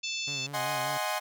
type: harmonic tone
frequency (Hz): 880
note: A5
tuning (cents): 0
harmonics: 3 / 4 / 5 / 6 / 7 / 8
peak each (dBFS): -35 / -37 / -39 / -41 / -42 / -43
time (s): 0.03-0.47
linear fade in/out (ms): 10
type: tone with vibrato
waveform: sawtooth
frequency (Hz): 137.4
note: C#3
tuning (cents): -15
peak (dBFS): -36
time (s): 0.27-0.98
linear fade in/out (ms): 10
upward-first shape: sine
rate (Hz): 5.1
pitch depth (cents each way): 84
type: chord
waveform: sawtooth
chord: Ab dominant seventh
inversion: second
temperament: equal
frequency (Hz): 622.3 / 740 / 830.6 / 1046.5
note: Eb5 / Gb5 / Ab5 / C6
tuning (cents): 0 / 0 / 0 / 0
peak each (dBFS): -31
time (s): 0.53-1.2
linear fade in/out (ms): 20
effects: none